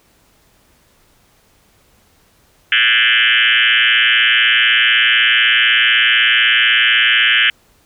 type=tone with frequency modulation; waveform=sine; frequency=2352 Hz; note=D7; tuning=2 cents sharp; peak=-9 dBFS; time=2.72-7.5 s; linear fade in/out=2 ms; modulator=116 Hz; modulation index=7.2; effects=pink hiss -54 dBFS RMS until 7.85 s